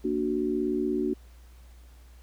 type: chord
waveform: sine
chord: Bb augmented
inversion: none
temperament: equal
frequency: 233.1 / 293.7 / 370 Hz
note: Bb3 / D4 / F#4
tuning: 0 / 0 / 0 cents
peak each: -31 / -29 / -28 dBFS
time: 0.04-1.14 s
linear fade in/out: 10 ms
effects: added 60 Hz sine -48 dBFS peak until 2.22 s + pink hiss -61 dBFS RMS until 2.22 s